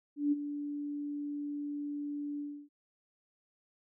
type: tone with ADSR envelope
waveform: sine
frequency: 290.6 Hz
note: D4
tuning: 18 cents flat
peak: -24 dBFS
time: 0.16-2.69 s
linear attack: 160 ms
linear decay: 26 ms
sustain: -11 dB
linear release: 300 ms
effects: none